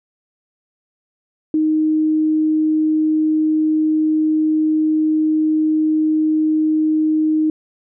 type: tone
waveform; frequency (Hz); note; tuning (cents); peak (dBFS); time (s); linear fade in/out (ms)
sine; 311.1; D#4; 0; -13; 1.54-7.5; 2
effects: none